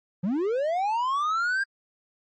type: linear sweep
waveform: triangle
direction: up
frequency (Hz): 164.81 to 1619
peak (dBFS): -21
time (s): 0.23-1.64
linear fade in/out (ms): 10
effects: MP3 32 kbps